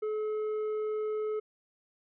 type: tone with tanh clipping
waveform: sine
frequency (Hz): 428.8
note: A4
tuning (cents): -45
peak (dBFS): -31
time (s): 0.02-1.4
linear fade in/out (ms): 10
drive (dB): 6
effects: none